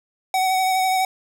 square tone with vibrato, 752 Hz, F#5, 28 cents sharp, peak -18 dBFS, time 0.34-1.05 s, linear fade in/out 2 ms, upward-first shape sine, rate 12 Hz, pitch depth 20 cents each way, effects none

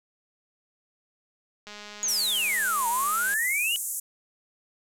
click train, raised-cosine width 0.2 ms, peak -25 dBFS, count 348, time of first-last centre 1.67-3.338 s, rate 208 Hz
sine exponential two-way sweep, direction down then up, 6870 to 907 to 2980 Hz, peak -24 dBFS, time 2.03-3.76 s, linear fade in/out 0 ms, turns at 2.88 s
white band-pass noise, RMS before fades -32 dBFS, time 2.08-4 s, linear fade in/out 5 ms, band 6800 to 13000 Hz, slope 48 dB/octave
effects none

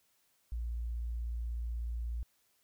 sine tone, 58.2 Hz, A#1, 2 cents flat, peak -34 dBFS, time 0.52-2.23 s, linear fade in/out 0 ms, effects white hiss -73 dBFS RMS until 2.63 s

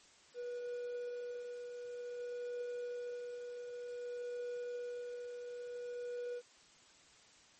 triangle tone with tremolo, 486.2 Hz, B4, 27 cents flat, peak -37 dBFS, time 0.34-6.42 s, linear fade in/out 50 ms, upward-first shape sine, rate 0.54 Hz, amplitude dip 40%, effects white hiss -63 dBFS RMS until 7.59 s + MP3 32 kbps

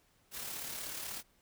white noise with amplitude modulation, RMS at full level -40 dBFS, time 0.31-1.23 s, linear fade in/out 50 ms, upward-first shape sine, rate 36.3 Hz, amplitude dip 40%, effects pink hiss -70 dBFS RMS until 1.41 s

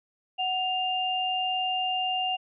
sine tone pair together, 742 / 2801 Hz, F#5 / F7, +5 / +4 cents, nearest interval octave + major seventh, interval 2299 cents, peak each -28 dBFS, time 0.38-2.37 s, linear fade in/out 20 ms, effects none

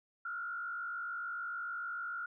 sine tone with frequency modulation, 1400 Hz, F6, 4 cents sharp, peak -37 dBFS, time 0.25-2.26 s, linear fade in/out 5 ms, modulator 53.4 Hz, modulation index 1, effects none

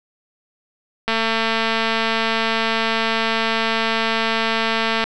click train, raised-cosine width 0.3 ms, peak -4 dBFS, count 892, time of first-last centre 1.08-5.04 s, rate 225 Hz, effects none

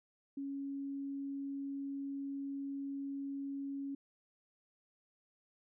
sine tone, 277.2 Hz, C#4, in tune, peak -38 dBFS, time 0.37-3.95 s, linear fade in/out 5 ms, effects none

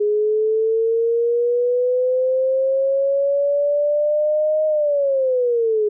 sine linear two-way sweep, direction up then down, 414.6 to 622.3 to 414.6 Hz, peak -15 dBFS, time 0-5.89 s, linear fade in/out 10 ms, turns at 4.66 s, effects none

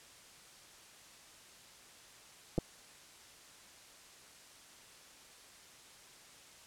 clicks, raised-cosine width 2 ms, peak -19 dBFS, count 2, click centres 2.58 / 2.586 s, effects white hiss -57 dBFS RMS until 6.66 s + low-pass 9000 Hz 12 dB/octave

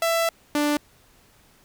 sawtooth tone pair in turn, 665 / 294.5 Hz, E5 / D4, +15 / +5 cents, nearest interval octave + major second, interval 1410 cents, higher first, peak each -16 / -16 dBFS, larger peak neither, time 0.02-0.29 / 0.55-0.77 s, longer first, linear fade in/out 2 ms, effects pink hiss -57 dBFS RMS until 1.64 s

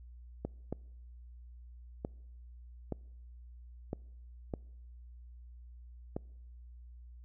clicks, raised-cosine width 2 ms, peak -22 dBFS, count 7, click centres 0.45 / 0.726 / 2.049 / 2.923 / 3.931 / 4.538 / 6.165 s, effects noise-tail reverb RT60 0.9 s tail -26 dB re dry + added 60 Hz sine -49 dBFS peak until 7.24 s

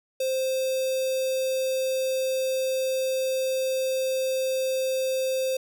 square tone with notch filter, 523.3 Hz, C5, in tune, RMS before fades -26 dBFS, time 0.2-5.57 s, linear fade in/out 5 ms, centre 1500 Hz, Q 0.92, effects none

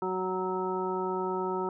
harmonic tone, 185.9 Hz, F#3, 8 cents sharp, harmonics 1 / 2 / 3 / 4 / 5 / 7, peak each -38 / -31 / -44 / -40 / -34 / -38 dBFS, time 0.02-1.69 s, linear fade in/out 2 ms, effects none

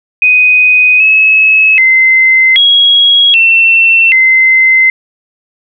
sine tone with pitch steps, 2498 / 2579 / 2066 / 3309 / 2694 / 2065 Hz, D#7 / E7 / C7 / G#7 / E7 / C7, +6 / -39 / -22 / -7 / +37 / -23 cents, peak -3 dBFS, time 0.22-4.9 s, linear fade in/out 2 ms, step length 780 ms, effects none

